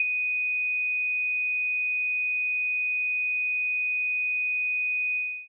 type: tone with ADSR envelope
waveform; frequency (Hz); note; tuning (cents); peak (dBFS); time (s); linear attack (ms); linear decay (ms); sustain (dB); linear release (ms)
sine; 2489; D#7; 0; -18; 0-5.48; 3; 28; -6; 320
effects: none